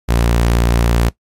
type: tone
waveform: sawtooth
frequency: 58.27 Hz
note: A#1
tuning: in tune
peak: -7 dBFS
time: 0.08-1.1 s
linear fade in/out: 20 ms
effects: noise-tail reverb RT60 0.1 s tail -18 dB re dry + MP3 64 kbps